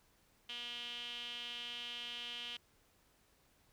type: tone with band-pass filter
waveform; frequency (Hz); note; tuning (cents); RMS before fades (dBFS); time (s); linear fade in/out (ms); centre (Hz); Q
sawtooth; 240.1; B3; -49; -45; 0.49-2.57; 5; 3100; 7.5
effects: pink hiss -71 dBFS RMS until 3.72 s